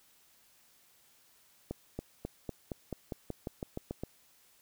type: accelerating click train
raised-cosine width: 2 ms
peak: -23 dBFS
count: 13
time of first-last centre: 1.71-4.036 s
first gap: 280 ms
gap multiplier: 0.93
effects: white hiss -65 dBFS RMS until 4.61 s